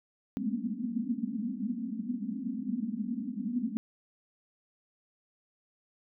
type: band-pass noise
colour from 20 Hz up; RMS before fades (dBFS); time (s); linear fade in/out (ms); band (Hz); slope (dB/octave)
white; -34; 0.37-3.77; 0; 200 to 260; 96
effects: none